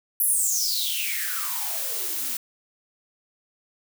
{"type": "noise with high-pass filter sweep", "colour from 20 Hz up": "blue", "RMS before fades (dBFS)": -26, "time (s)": [0.2, 2.37], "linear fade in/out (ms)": 2, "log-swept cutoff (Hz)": [12000, 210], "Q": 9.6, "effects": []}